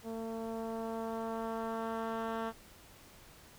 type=tone with low-pass filter sweep; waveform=10% pulse; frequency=225.5 Hz; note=A3; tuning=43 cents sharp; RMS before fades=-38 dBFS; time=0.03-2.53 s; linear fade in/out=50 ms; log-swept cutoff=490 to 2100 Hz; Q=0.79; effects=pink hiss -57 dBFS RMS until 3.58 s